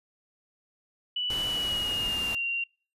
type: tone with pitch glide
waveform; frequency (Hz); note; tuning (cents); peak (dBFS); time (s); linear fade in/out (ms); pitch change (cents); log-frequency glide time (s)
sine; 2961 to 2763; F#7 to F7; +1 to -19; -27; 1.16-2.64; 5; -120; 1.47-2.41
type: noise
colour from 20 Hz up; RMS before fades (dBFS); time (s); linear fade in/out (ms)
pink; -38; 1.3-2.35; 2
effects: noise-tail reverb RT60 0.4 s tail -26 dB re dry + resampled to 32000 Hz